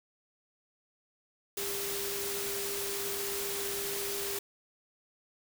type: tone in noise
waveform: sine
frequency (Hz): 399.7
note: G4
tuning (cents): +34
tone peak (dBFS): -38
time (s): 1.57-4.39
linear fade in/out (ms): 5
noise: white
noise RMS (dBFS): -36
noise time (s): 1.57-4.39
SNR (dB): -5
effects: none